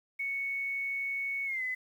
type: tone with pitch glide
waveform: sine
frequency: 2217 to 2021 Hz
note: C#7 to B6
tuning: 0 to +39 cents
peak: -31 dBFS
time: 0.19-1.75 s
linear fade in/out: 10 ms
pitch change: -161 cents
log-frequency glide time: 1.45-1.63 s
effects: 10-bit